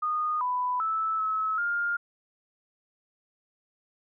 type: tone with pitch steps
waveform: sine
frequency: 1231 / 995 / 1311 / 1293 / 1408 Hz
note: D#6 / B5 / E6 / E6 / F6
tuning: -19 / +13 / -10 / -34 / +14 cents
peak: -25 dBFS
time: 0.02-1.97 s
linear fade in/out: 10 ms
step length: 390 ms
effects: none